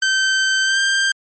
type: tone with pitch glide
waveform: sawtooth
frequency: 1549 to 1583.4 Hz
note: G6 to G6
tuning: -21 to +17 cents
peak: -11 dBFS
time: 0.02-1.12 s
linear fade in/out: 5 ms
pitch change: +38 cents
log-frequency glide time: 0.63-0.79 s
effects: MP3 32 kbps